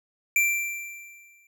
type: tone with exponential decay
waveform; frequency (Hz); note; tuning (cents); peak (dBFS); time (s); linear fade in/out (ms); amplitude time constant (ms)
square; 2353; D7; +3; -18; 0.36-1.47; 2; 240
effects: none